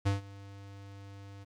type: tone with ADSR envelope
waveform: square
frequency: 99.3 Hz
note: G2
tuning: 23 cents sharp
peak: -25 dBFS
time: 0.05-1.45 s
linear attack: 18 ms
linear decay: 140 ms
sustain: -21 dB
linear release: 25 ms
effects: low-pass 7000 Hz 12 dB/octave + 11-bit